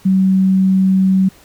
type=tone; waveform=sine; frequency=189.8 Hz; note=F#3; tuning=44 cents sharp; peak=-9 dBFS; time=0.05-1.29 s; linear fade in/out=10 ms; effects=pink hiss -46 dBFS RMS until 1.44 s